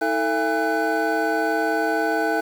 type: tone cluster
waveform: triangle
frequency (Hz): 320.4 / 444.9 / 676 / 814 / 1500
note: E4 / A4 / E5 / G#5 / F#6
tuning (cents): -49 / +19 / +43 / -35 / +23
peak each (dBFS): -24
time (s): 0.01-2.41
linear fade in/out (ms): 10
effects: 7-bit